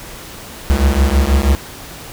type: beating tone pair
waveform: square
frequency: 65.41 / 71.61 Hz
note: C2 / D2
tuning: 0 / -43 cents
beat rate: 6.2 Hz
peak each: -14 dBFS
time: 0.7-1.55 s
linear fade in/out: 0 ms
effects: pink hiss -33 dBFS RMS until 2.12 s